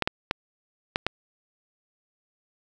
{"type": "clicks", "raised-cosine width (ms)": 0.3, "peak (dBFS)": -7, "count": 5, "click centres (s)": [0.023, 0.075, 0.311, 0.959, 1.066], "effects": ["7-bit"]}